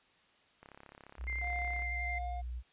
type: click train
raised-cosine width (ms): 0.5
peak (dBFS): -37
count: 42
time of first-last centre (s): 0.63-1.822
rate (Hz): 34.4
type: tone with pitch glide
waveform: sine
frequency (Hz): 61.4 to 60.76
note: B1 to B1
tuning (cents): -9 to -28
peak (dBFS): -37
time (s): 1.17-2.63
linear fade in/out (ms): 50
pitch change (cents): -19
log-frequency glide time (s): 1.28-1.84
type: tone with vibrato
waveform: sine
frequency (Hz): 2093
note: C7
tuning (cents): 0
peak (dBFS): -36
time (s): 1.27-2.19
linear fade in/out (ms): 10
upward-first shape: triangle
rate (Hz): 11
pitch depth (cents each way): 15
type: tone with tremolo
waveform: triangle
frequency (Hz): 711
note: F5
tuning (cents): +31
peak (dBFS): -36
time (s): 1.41-2.42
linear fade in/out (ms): 20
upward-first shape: triangle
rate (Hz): 1.5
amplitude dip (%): 70
effects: white hiss -67 dBFS RMS until 2.72 s + resampled to 8000 Hz